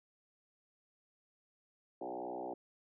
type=tone with frequency modulation; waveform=sine; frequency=561 Hz; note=C#5; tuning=21 cents sharp; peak=-39 dBFS; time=2.01-2.54 s; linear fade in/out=5 ms; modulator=62 Hz; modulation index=4.4; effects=none